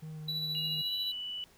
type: tone with vibrato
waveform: triangle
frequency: 155.56 Hz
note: D#3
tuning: in tune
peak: -38 dBFS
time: 0.02-0.82 s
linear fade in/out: 10 ms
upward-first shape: sine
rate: 3.5 Hz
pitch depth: 16 cents each way
type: tone with tremolo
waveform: triangle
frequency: 3943 Hz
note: B7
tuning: 4 cents flat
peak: -30 dBFS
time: 0.28-1.12 s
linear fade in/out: 5 ms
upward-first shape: sine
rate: 14 Hz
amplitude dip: 35%
type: tone with pitch glide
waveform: sine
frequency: 2862 to 2965 Hz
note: F7 to F#7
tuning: +42 to +3 cents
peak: -36 dBFS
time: 0.55-1.44 s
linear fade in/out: 0 ms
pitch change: +61 cents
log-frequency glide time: 0.76-0.94 s
effects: pink hiss -62 dBFS RMS until 1.57 s